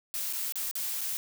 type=noise with dropouts; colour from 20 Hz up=blue; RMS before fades=-33 dBFS; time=0.14-1.17 s; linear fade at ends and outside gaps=0 ms; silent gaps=0.327-0.333 / 0.523-0.556 / 0.712-0.754 / 1.009-1.014 s; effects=none